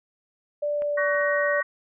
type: tone with pitch glide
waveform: sine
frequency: 587.3 to 581.2 Hz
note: D5 to D5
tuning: 0 to -18 cents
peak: -23 dBFS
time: 0.62-1.61 s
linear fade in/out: 10 ms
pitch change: -18 cents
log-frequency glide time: 0.75-1.07 s
type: clicks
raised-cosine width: 0.5 ms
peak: -26 / -31 / -32 dBFS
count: 3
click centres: 0.821 / 1.149 / 1.212 s
type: harmonic tone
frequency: 376.4 Hz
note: F#4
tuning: 30 cents sharp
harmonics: 3 / 4 / 5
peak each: -30 / -30 / -25 dBFS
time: 0.97-1.63 s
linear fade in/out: 10 ms
effects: none